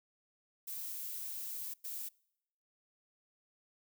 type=noise bursts at uneven times; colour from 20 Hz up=violet; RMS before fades=-42 dBFS; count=2; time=0.67-1.74 / 1.84-2.09 s; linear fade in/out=10 ms; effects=noise-tail reverb RT60 0.8 s tail -26 dB re dry